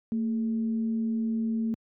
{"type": "tone with frequency modulation", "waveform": "sine", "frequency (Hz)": 225.3, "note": "A3", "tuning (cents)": 41, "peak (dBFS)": -25, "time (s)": [0.12, 1.74], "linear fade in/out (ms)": 0, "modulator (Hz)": 190, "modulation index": 0.2, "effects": ["high-pass 100 Hz 12 dB/octave"]}